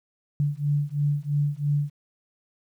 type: beating tone pair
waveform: sine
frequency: 143.9 / 146.9 Hz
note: D3 / D3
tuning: -35 / +1 cents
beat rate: 3 Hz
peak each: -25 dBFS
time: 0.4-1.9 s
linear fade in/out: 0 ms
effects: 10-bit